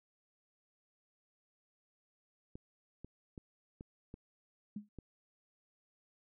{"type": "clicks", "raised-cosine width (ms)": 3, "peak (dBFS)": -34, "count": 6, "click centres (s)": [2.555, 3.046, 3.378, 3.809, 4.141, 4.987]}
{"type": "tone with exponential decay", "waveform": "sine", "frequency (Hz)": 207.7, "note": "G#3", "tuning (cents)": 0, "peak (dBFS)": -36, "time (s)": [4.76, 4.89], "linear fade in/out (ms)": 5, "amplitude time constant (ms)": 27}
{"effects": []}